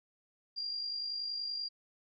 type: tone with amplitude modulation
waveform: sine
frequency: 4778 Hz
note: D8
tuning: 29 cents sharp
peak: -33 dBFS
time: 0.56-1.69 s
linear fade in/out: 20 ms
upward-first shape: sine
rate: 50.4 Hz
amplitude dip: 45%
effects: none